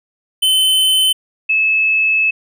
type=tone pair in turn; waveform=square / sine; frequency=3055 / 2600 Hz; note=G7 / E7; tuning=-45 / -24 cents; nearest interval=minor third; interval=279 cents; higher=first; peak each=-11 dBFS; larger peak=neither; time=0.42-1.13 / 1.49-2.31 s; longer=second; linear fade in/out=10 ms; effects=none